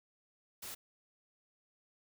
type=noise; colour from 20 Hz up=white; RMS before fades=-45 dBFS; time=0.62-0.75 s; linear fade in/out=10 ms; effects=none